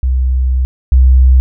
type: tone pair in turn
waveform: sine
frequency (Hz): 64 / 64.28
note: C2 / C2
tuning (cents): -38 / -30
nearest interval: unison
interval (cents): 8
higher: second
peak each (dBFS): -9 / -3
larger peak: second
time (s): 0.03-0.65 / 0.92-1.4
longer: first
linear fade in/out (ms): 0
effects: none